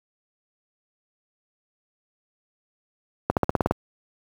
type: accelerating click train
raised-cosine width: 1 ms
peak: -4 dBFS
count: 8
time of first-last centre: 3.3-3.71 s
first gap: 68 ms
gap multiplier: 0.95
effects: high-pass 60 Hz 12 dB/octave + 7-bit